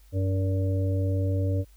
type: harmonic tone with a mistuned harmonic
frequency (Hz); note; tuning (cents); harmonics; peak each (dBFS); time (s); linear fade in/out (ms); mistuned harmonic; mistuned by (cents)
95.8; G2; -39; 1 / 3 / 5 / 6; -23 / -33 / -36 / -36; 0.12-1.65; 50; 5; -39
effects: added 50 Hz sine -51 dBFS peak until 1.76 s + white hiss -63 dBFS RMS until 1.76 s